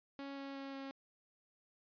sawtooth tone with pitch steps, 277.2 / 275.4 / 273.7 / 272 Hz, C#4 / C#4 / C#4 / C#4, 0 / -11 / -22 / -33 cents, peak -40 dBFS, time 0.19-0.91 s, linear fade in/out 0 ms, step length 180 ms, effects resampled to 11025 Hz

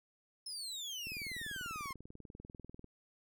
30% pulse exponential sweep, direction down, 5260 to 1044 Hz, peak -38 dBFS, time 0.46-1.93 s, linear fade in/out 5 ms
click train, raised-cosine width 3 ms, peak -38 dBFS, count 37, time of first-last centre 1.07-2.843 s, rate 20.3 Hz
effects none

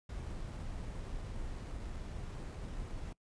brown noise with sample-and-hold, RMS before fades -42 dBFS, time 0.09-3.13 s, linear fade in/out 5 ms, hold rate 8820 Hz, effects noise-tail reverb RT60 0.1 s tail -22 dB re dry + resampled to 22050 Hz

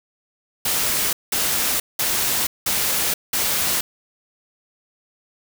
white noise bursts, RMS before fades -21 dBFS, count 5, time 0.65-3.81 s, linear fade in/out 5 ms, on 480 ms, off 190 ms, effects none

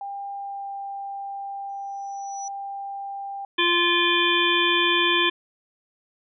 sine tone with pitch glide, 798 to 793.4 Hz, G5 to G5, +31 to +21 cents, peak -30 dBFS, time 0.01-3.45 s, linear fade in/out 2 ms, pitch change -10 cents, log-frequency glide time 0.35-0.7 s
sine tone with exponential growth, 5900 Hz, F#8, 6 cents flat, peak -32 dBFS, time 1.69-2.48 s, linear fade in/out 1 ms, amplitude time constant 170 ms
harmonic tone, 346.7 Hz, F4, 13 cents flat, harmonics 1 / 3 / 5 / 7 / 9 / 10, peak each -25 / -25 / -25 / -25 / -25 / -25 dBFS, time 3.58-5.3 s, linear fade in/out 10 ms
effects none

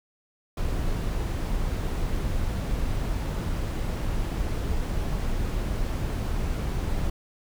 brown noise, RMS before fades -27 dBFS, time 0.57-7.1 s, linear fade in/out 5 ms, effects none

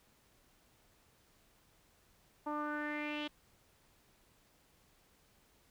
sawtooth tone with low-pass filter sweep, 297.8 Hz, D4, 24 cents sharp, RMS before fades -39 dBFS, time 2.46-3.28 s, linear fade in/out 10 ms, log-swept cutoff 1000 to 3300 Hz, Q 5.2, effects pink hiss -69 dBFS RMS until 5.7 s

